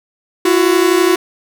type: tone pair together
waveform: 45% pulse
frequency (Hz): 337 / 369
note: E4 / F#4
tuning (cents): +38 / -5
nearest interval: major second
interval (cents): 157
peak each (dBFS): -13 / -12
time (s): 0.45-1.16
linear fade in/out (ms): 5
effects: none